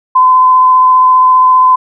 sine tone with vibrato, 1021 Hz, C6, 43 cents flat, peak -3 dBFS, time 0.15-1.76 s, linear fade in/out 10 ms, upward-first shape triangle, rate 15 Hz, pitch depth 12 cents each way, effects none

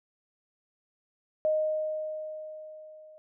sine tone with level ramp, 620 Hz, D#5, 6 cents flat, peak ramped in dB -22 to -49 dBFS, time 1.45-3.18 s, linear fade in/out 0 ms, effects none

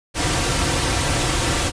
pink noise with comb filter, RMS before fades -20 dBFS, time 0.14-1.72 s, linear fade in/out 50 ms, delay 4.8 ms, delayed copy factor -0.5, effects resampled to 22050 Hz

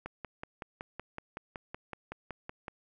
click train, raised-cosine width 0.5 ms, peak -24 dBFS, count 15, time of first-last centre 0.06-2.682 s, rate 5.34 Hz, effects none

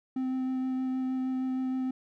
triangle tone with vibrato, 259.2 Hz, C4, 16 cents flat, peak -26 dBFS, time 0.16-1.91 s, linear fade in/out 5 ms, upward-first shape sine, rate 6.4 Hz, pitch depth 9 cents each way, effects none

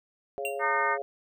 sine chord, Db major, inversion second, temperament just, 415.8 / 554.4 / 693 Hz, Ab4 / Db5 / F5, +2 / 0 / -14 cents, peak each -35 / -35 / -36 dBFS, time 0.38-1.02 s, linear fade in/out 0 ms
square tone with exponential decay, 2758 Hz, F7, 22 cents flat, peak -28 dBFS, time 0.45-0.63 s, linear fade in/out 1 ms, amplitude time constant 38 ms
harmonic tone, 305.4 Hz, D#4, 32 cents flat, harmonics 3 / 4 / 5 / 6 / 7, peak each -29 / -29 / -32 / -31 / -34 dBFS, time 0.59-0.98 s, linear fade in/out 50 ms
effects none

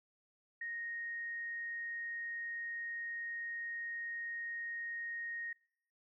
sine tone, 1864.7 Hz, A#6, in tune, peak -39 dBFS, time 0.61-5.53 s, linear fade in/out 5 ms, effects noise-tail reverb RT60 0.7 s tail -24 dB re dry

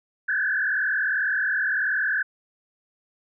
sine tone with frequency modulation, 1615 Hz, G#6, 49 cents flat, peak -21 dBFS, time 0.28-2.23 s, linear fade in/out 10 ms, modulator 40.9 Hz, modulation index 2.9, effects none

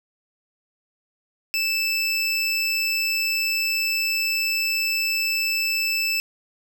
25% pulse tone, 2637 Hz, E7, in tune, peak -17 dBFS, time 1.54-6.2 s, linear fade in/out 0 ms, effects none

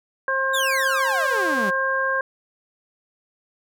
harmonic tone, 533 Hz, C5, 32 cents sharp, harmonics 1 / 2 / 3, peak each -26 / -25 / -22 dBFS, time 0.28-2.21 s, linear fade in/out 2 ms
sawtooth exponential sweep, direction down, 3829 to 178.4 Hz, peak -21 dBFS, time 0.53-1.71 s, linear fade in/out 20 ms
effects none

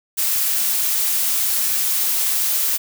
blue noise with amplitude modulation, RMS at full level -18 dBFS, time 0.17-2.78 s, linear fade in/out 20 ms, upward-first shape sine, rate 279 Hz, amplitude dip 30%, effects none

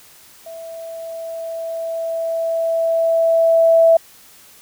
sine tone with level ramp, 659.3 Hz, E5, in tune, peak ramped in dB -31 to -7 dBFS, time 0.46-3.97 s, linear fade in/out 5 ms, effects white hiss -46 dBFS RMS until 4.61 s

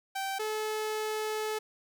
sawtooth tone pair in turn, 777 / 431.3 Hz, G5 / A4, -16 / -35 cents, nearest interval minor seventh, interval 1019 cents, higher first, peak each -28 / -27 dBFS, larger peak second, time 0.15-0.39 / 0.39-1.59 s, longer second, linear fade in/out 10 ms, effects none

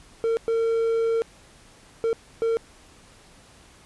triangle tone bursts at uneven times, 455.7 Hz, A#4, 39 cents flat, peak -18 dBFS, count 4, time 0.24-0.37 / 0.48-1.22 / 2.04-2.13 / 2.42-2.57 s, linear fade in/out 0 ms, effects pink hiss -52 dBFS RMS until 3.85 s + resampled to 24000 Hz

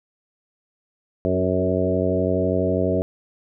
harmonic tone with a mistuned harmonic, 92.1 Hz, F#2, 7 cents flat, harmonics 1 / 2 / 3 / 4 / 5 / 6 / 7, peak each -26 / -26 / -26 / -26 / -26 / -26 / -26 dBFS, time 1.25-3.02 s, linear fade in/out 0 ms, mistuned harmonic 4, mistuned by +18 cents, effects none

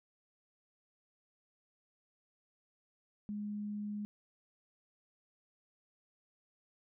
sine tone, 207.7 Hz, G#3, in tune, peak -37 dBFS, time 3.29-4.05 s, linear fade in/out 0 ms, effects none

